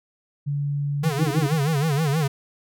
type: tone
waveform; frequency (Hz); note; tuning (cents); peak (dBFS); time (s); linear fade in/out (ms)
sine; 143.3; D3; -42; -22; 0.46-1.55; 20
type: tone with vibrato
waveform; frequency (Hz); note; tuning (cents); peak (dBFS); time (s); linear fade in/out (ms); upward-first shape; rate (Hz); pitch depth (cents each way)
square; 149.8; D3; +35; -20; 1.03-2.28; 10; sine; 6.3; 160
type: tone bursts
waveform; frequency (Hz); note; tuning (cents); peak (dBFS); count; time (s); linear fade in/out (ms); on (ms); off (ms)
sine; 311.4; D#4; +2; -25; 4; 1.19-1.465; 2; 44; 33
effects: none